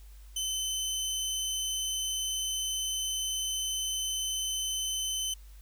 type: tone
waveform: 20% pulse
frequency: 3053 Hz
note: G7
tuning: 46 cents flat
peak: -25 dBFS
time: 0.36-5.34 s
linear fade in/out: 5 ms
effects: added 50 Hz sine -47 dBFS peak until 5.61 s + white hiss -62 dBFS RMS until 5.61 s